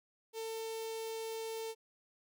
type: tone with notch filter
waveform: sawtooth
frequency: 448 Hz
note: A4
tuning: 31 cents sharp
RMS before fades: -41 dBFS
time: 0.33-1.75 s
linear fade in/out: 50 ms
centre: 1500 Hz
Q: 0.78
effects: none